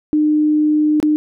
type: tone with dropouts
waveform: sine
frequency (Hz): 303.2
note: D#4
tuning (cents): -45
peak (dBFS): -11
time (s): 0.13-1.16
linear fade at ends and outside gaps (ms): 0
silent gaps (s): 1.001-1.028
effects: none